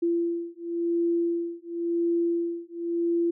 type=beating tone pair; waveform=sine; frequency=339.8 / 340.74 Hz; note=F4 / F4; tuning=-47 / -43 cents; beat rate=0.94 Hz; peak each=-27 dBFS; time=0.02-3.31 s; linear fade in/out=10 ms; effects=none